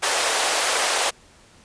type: high-pass noise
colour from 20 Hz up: pink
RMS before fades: -21 dBFS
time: 0.02-1.11 s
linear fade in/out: 20 ms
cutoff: 490 Hz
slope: 24 dB/octave
effects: pink hiss -52 dBFS RMS until 1.64 s + resampled to 22050 Hz